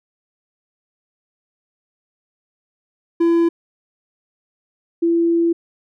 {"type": "tone pair in turn", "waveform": ["triangle", "sine"], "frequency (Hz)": [336.7, 336.7], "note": ["E4", "E4"], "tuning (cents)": [37, 37], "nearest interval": "unison", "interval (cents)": 0, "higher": "neither", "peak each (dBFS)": [-10, -13], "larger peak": "first", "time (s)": [[3.2, 3.49], [5.02, 5.53]], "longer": "second", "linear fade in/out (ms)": 10, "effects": []}